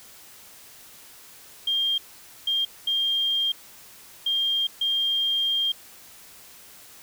sine tone bursts at uneven times, 3204 Hz, G7, 37 cents sharp, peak -21 dBFS, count 5, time 1.67-1.98 / 2.47-2.65 / 2.87-3.52 / 4.26-4.67 / 4.81-5.72 s, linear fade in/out 5 ms, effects white hiss -48 dBFS RMS until 7.02 s

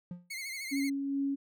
triangle tone with exponential decay, 176.3 Hz, F3, 17 cents sharp, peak -33 dBFS, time 0.11-0.31 s, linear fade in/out 2 ms, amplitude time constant 43 ms
sawtooth tone with vibrato, 2142 Hz, C7, 40 cents sharp, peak -34 dBFS, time 0.3-0.9 s, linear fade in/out 10 ms, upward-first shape sine, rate 13 Hz, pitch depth 70 cents each way
sine tone with tremolo, 277.2 Hz, C#4, in tune, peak -28 dBFS, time 0.71-1.36 s, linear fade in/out 20 ms, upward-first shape sine, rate 2.4 Hz, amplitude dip 35%
effects none

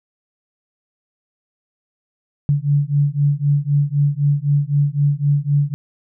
sine beating tone pair, 142 / 145.9 Hz, C#3 / D3, +42 / -11 cents, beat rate 3.9 Hz, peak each -17 dBFS, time 2.49-5.74 s, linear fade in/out 0 ms, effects none

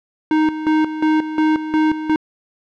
square tone with tremolo, 311.1 Hz, D#4, in tune, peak -13 dBFS, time 0.31-2.16 s, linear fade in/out 2 ms, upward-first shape square, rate 2.8 Hz, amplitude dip 70%, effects low-pass 2000 Hz 12 dB/octave

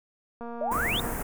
click train, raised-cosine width 1 ms, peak -26 dBFS, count 170, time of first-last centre 0.41-1.129 s, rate 235 Hz
sine exponential sweep, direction up, 570 to 3729 Hz, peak -26 dBFS, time 0.61-1 s, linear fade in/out 2 ms
pink band-stop noise, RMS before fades -32 dBFS, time 0.71-1.23 s, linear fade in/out 10 ms, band 1900 to 8100 Hz, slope 24 dB/octave
effects none

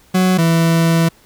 40% pulse tone pair in turn, 185 / 165.48 Hz, F#3 / E3, 0 / +7 cents, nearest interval major second, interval 193 cents, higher first, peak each -10 dBFS, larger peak neither, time 0.14-0.38 / 0.38-1.09 s, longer second, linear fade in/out 10 ms, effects pink hiss -50 dBFS RMS until 1.25 s

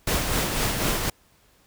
pink noise with tremolo, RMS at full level -23 dBFS, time 0.07-1.1 s, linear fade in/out 5 ms, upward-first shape sine, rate 4 Hz, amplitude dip 40%, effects pink hiss -60 dBFS RMS until 1.66 s

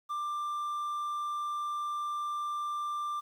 triangle tone with quantisation, 1185 Hz, D6, 15 cents sharp, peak -30 dBFS, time 0.09-3.21 s, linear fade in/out 20 ms, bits 10, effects none

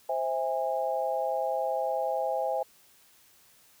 sine chord, C augmented, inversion none, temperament just, 523.3 / 654.1 / 817.6 Hz, C5 / E5 / G#5, 0 / -14 / -27 cents, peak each -31 dBFS, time 0.09-2.63 s, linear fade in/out 5 ms, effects white hiss -60 dBFS RMS until 3.8 s

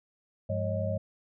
sine tone cluster, 100.8 / 173.5 / 204.5 / 548 / 626 Hz, G2 / F3 / G#3 / C#5 / D#5, +49 / -11 / -26 / -20 / +10 cents, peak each -31 / -40 / -38 / -34 / -34 dBFS, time 0.49-0.98 s, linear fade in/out 10 ms, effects none

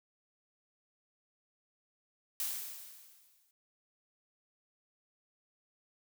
blue noise with exponential decay, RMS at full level -34 dBFS, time 2.4-3.51 s, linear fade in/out 1 ms, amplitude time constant 240 ms, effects none

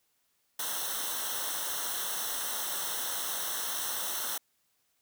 white noise with comb filter, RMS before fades -34 dBFS, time 0.59-4.38 s, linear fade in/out 5 ms, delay 0.42 ms, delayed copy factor -0.85, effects white hiss -74 dBFS RMS until 5.01 s

